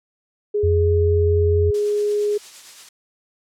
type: tone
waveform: sine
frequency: 415.3 Hz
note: G#4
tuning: in tune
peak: -17 dBFS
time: 0.54-2.38 s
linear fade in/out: 10 ms
type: tone with vibrato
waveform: sine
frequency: 86 Hz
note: F2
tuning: 26 cents flat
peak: -16 dBFS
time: 0.63-1.71 s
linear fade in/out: 10 ms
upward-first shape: sine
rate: 4.4 Hz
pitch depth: 11 cents each way
type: noise with tremolo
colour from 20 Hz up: blue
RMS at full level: -34 dBFS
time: 1.74-2.89 s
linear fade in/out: 5 ms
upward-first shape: sine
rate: 8.7 Hz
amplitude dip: 35%
effects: low-pass 7000 Hz 12 dB/octave